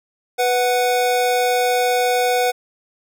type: tone pair together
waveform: square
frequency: 493.9 / 738.9 Hz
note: B4 / F#5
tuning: 0 / -3 cents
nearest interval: perfect fifth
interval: 697 cents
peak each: -19 dBFS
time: 0.38-2.52 s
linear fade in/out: 20 ms
effects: none